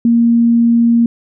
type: tone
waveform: sine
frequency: 233.7 Hz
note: A#3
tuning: 5 cents sharp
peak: -7 dBFS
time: 0.05-1.06 s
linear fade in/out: 2 ms
effects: none